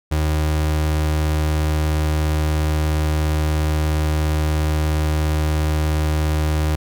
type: tone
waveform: 35% pulse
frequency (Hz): 77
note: D#2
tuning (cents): -17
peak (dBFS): -15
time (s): 0.11-6.76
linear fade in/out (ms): 10
effects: none